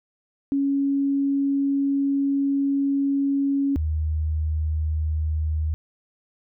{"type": "tone pair in turn", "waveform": "sine", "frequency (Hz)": [277.8, 77.82], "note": ["C#4", "D#2"], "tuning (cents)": [4, 1], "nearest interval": "octave + minor seventh", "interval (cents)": 2203, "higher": "first", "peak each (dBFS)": [-19, -21], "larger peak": "first", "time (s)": [[0.52, 3.76], [3.76, 5.74]], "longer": "first", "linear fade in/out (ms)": 0, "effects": []}